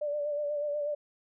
sine tone with vibrato, 587.3 Hz, D5, in tune, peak -29 dBFS, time 0.01-0.95 s, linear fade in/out 10 ms, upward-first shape sine, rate 8.2 Hz, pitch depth 36 cents each way, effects none

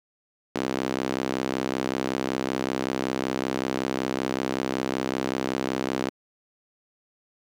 sawtooth tone with high-pass filter, 65.3 Hz, C2, 3 cents flat, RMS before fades -28 dBFS, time 0.55-6.1 s, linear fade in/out 5 ms, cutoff 290 Hz, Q 1.5, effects low-pass 7000 Hz 12 dB/octave + 9-bit

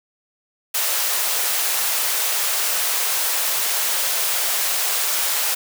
white high-pass noise, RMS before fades -21 dBFS, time 0.74-5.55 s, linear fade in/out 10 ms, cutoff 480 Hz, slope 24 dB/octave, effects none

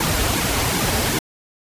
pink noise with flanger, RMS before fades -20 dBFS, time 0-1.19 s, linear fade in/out 5 ms, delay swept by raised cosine 1.5 to 5.9 ms, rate 2.6 Hz, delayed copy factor -0.85, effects resampled to 32000 Hz

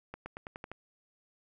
accelerating click train, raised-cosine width 0.5 ms, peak -26 dBFS, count 7, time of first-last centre 0.14-0.716 s, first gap 120 ms, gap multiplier 0.91, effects none

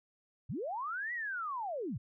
sine linear two-way sweep, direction up then down, 85.5 to 1975.5 to 85.5 Hz, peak -35 dBFS, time 0.49-1.98 s, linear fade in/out 10 ms, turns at 1.13 s, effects none

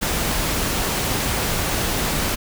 pink noise, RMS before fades -22 dBFS, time 0.01-2.36 s, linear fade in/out 20 ms, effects none

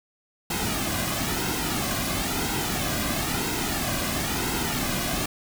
pink noise with flanger, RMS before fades -27 dBFS, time 0.5-5.26 s, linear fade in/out 5 ms, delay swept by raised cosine 1.7 to 2.25 ms, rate 1 Hz, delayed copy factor -0.6, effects none

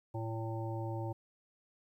harmonic tone, 112.5 Hz, A2, 39 cents sharp, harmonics 1 / 3 / 5 / 7 / 8, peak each -37 / -42 / -45 / -47 / -47 dBFS, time 0.14-1.13 s, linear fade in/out 10 ms, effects 12-bit

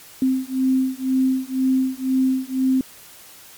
sine beating tone pair, 260.3 / 262.3 Hz, C4 / C4, -9 / +4 cents, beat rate 2 Hz, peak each -20 dBFS, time 0.22-2.81 s, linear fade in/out 2 ms, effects white hiss -44 dBFS RMS until 3.57 s + MP3 96 kbps

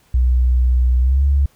sine tone with pitch glide, 62.2 to 69.82 Hz, B1 to C#2, +13 to +13 cents, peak -11 dBFS, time 0.14-1.46 s, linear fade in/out 5 ms, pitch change +200 cents, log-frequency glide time 1-1.24 s, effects pink hiss -56 dBFS RMS until 1.55 s

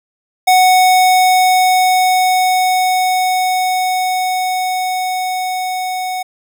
square tone with level ramp, 740 Hz, F#5, in tune, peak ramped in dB -7 to -19 dBFS, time 0.47-6.23 s, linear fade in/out 10 ms, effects none

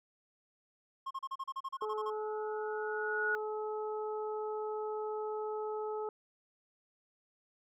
triangle tone bursts, 1073 Hz, C6, 43 cents sharp, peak -34 dBFS, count 13, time 1.06-2.104 s, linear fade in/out 10 ms, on 48 ms, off 35 ms
sine tone with exponential growth, 1456 Hz, F#6, 28 cents flat, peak -29 dBFS, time 1.74-3.35 s, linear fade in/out 0 ms, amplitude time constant 350 ms
harmonic tone, 428.6 Hz, A4, 45 cents flat, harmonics 1 / 2 / 3, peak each -36 / -42 / -46 dBFS, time 1.82-6.09 s, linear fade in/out 2 ms
effects none

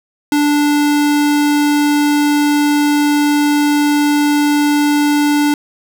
square tone, 293.1 Hz, D4, 3 cents flat, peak -11 dBFS, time 0.32-5.54 s, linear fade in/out 2 ms, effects none

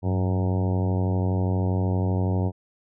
harmonic tone with a mistuned harmonic, 92.5 Hz, F#2, in tune, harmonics 1 / 2 / 3 / 4 / 5 / 6 / 7 / 8 / 9 / 10, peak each -22 / -28 / -32 / -34 / -36 / -38 / -39 / -40 / -41 / -42 dBFS, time 0.02-2.52 s, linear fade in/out 50 ms, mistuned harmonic 1, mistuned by +76 cents, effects none

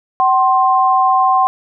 sine tone pair together, 760 / 1053.7 Hz, F#5 / C6, +46 / +12 cents, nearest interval tritone, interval 566 cents, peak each -12 dBFS, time 0.2-1.47 s, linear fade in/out 0 ms, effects none

